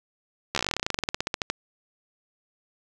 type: slowing click train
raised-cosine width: 0.2 ms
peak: -8 dBFS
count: 26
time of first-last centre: 0.55-1.5 s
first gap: 13 ms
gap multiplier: 1.08
effects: none